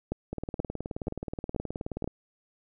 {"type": "two click trains", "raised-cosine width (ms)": 2, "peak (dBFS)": [-16, -20], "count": [5, 34], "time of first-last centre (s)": [[0.12, 2.043], [0.33, 2.076]], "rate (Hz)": [2.08, 18.9], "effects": []}